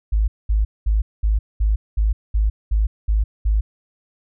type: tone bursts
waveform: sine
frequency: 52.7 Hz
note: G#1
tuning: 26 cents sharp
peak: -14 dBFS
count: 10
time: 0.12-3.61 s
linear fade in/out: 10 ms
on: 160 ms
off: 210 ms
effects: none